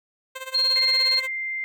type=tone with tremolo; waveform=10% pulse; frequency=523.3 Hz; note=C5; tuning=in tune; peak=-22 dBFS; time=0.35-1.28 s; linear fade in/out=10 ms; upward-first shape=sine; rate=17 Hz; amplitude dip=80%
type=tone; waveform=sine; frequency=4230 Hz; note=C8; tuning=18 cents sharp; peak=-18 dBFS; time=0.54-1.2 s; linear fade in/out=10 ms
type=tone with vibrato; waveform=sine; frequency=2093 Hz; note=C7; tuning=in tune; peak=-26 dBFS; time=0.76-1.64 s; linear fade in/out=0 ms; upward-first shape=sine; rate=19 Hz; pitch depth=8 cents each way
effects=none